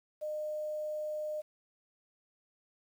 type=tone with quantisation; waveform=sine; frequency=609 Hz; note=D#5; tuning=37 cents flat; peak=-34 dBFS; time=0.21-1.42 s; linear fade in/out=20 ms; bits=10; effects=none